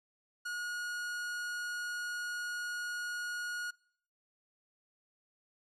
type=tone; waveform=45% pulse; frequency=1444 Hz; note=F#6; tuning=43 cents flat; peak=-36 dBFS; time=0.45-3.71 s; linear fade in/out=10 ms; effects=noise-tail reverb RT60 0.6 s tail -24 dB re dry + low-pass 10000 Hz 12 dB/octave